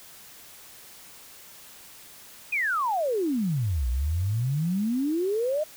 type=exponential two-way sweep; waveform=sine; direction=down then up; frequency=2548 to 58.27 to 634 Hz; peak=-23 dBFS; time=2.52-5.64 s; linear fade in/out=10 ms; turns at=3.88 s; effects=white hiss -48 dBFS RMS until 5.76 s